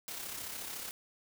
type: noise with amplitude modulation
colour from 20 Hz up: white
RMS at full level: -40 dBFS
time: 0.08-0.91 s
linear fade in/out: 0 ms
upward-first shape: sine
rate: 33.9 Hz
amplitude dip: 45%
effects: none